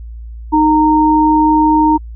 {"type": "tone pair together", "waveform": "sine", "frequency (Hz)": [309.3, 923.1], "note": ["D#4", "A#5"], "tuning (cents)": [-10, -17], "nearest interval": "octave + perfect fifth", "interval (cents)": 1893, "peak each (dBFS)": -10, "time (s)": [0.52, 1.98], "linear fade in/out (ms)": 20, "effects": ["added 57 Hz sine -26 dBFS peak until 2.15 s"]}